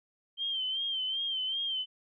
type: tone with vibrato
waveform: sine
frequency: 3136 Hz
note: G7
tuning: in tune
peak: -30 dBFS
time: 0.37-1.86 s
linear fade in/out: 50 ms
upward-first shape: sine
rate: 2.6 Hz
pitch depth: 62 cents each way
effects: none